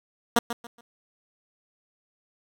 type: tone with echo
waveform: 10% pulse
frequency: 235.6 Hz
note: A#3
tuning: 19 cents sharp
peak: -9 dBFS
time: 0.36-0.39 s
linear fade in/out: 2 ms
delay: 140 ms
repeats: 3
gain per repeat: -11 dB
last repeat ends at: 0.81 s
effects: none